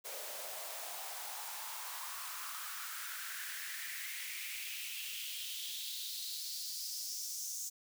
white noise with high-pass filter sweep, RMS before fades -43 dBFS, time 0.04-7.7 s, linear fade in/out 20 ms, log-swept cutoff 530 to 6500 Hz, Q 3.9, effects none

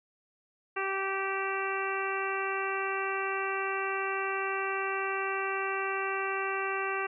harmonic tone, 388.2 Hz, G4, 17 cents flat, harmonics 1 / 2 / 3 / 4 / 5 / 6 / 7, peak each -35 / -38 / -35 / -37 / -39 / -40 / -39 dBFS, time 0.76-7.07 s, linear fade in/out 10 ms, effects none

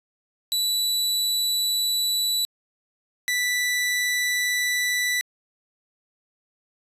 sawtooth tone pair in turn, 3951 / 1975.5 Hz, B7 / B6, 0 / 0 cents, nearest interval octave, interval 1200 cents, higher first, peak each -18 dBFS, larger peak neither, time 0.52-2.45 / 3.28-5.21 s, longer neither, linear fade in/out 0 ms, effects resampled to 32000 Hz

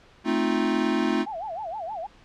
square chord, F dominant seventh, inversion first, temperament equal, 220 / 261.6 / 311.1 / 349.2 Hz, A3 / C4 / Eb4 / F4, 0 / 0 / 0 / 0 cents, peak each -28 dBFS, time 0.24-1.26 s, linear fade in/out 50 ms
sine tone with vibrato, 756 Hz, F#5, 37 cents sharp, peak -30 dBFS, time 1.26-2.07 s, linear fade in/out 10 ms, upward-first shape sine, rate 6.4 Hz, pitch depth 270 cents each way
effects pink hiss -54 dBFS RMS until 2.24 s + low-pass 4000 Hz 12 dB/octave

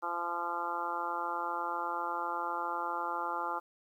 harmonic tone, 172.1 Hz, F3, 25 cents flat, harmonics 2 / 3 / 4 / 5 / 6 / 7 / 8, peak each -45 / -44 / -45 / -37 / -40 / -38 / -40 dBFS, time 0.02-3.6 s, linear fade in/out 20 ms, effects 11-bit

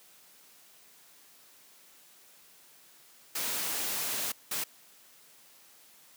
white noise bursts at uneven times, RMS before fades -33 dBFS, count 2, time 3.35-4.32 / 4.51-4.64 s, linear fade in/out 5 ms, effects white hiss -58 dBFS RMS until 6.16 s + high-pass 150 Hz 12 dB/octave

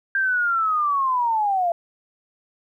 sine linear sweep, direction down, 1597 to 670 Hz, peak -18 dBFS, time 0.15-1.72 s, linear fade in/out 2 ms, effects 10-bit

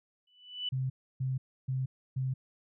sine tone with exponential growth, 2978 Hz, F#7, 11 cents sharp, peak -29 dBFS, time 0.27-0.69 s, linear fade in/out 5 ms, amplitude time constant 91 ms
sine tone bursts, 130.81 Hz, C3, in tune, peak -29 dBFS, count 4, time 0.72-2.34 s, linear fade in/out 10 ms, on 180 ms, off 300 ms
effects none

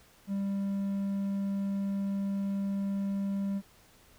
triangle tone, 197.6 Hz, G3, 14 cents sharp, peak -27 dBFS, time 0.27-3.62 s, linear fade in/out 50 ms, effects pink hiss -60 dBFS RMS until 4.18 s

